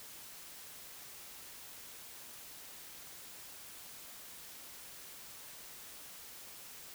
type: silence
effects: white hiss -51 dBFS RMS until 6.94 s